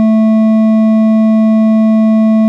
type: tone with hard clipping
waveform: sine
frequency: 219.6 Hz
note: A3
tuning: 3 cents flat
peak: -7 dBFS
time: 0-2.48 s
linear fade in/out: 0 ms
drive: 7 dB
effects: none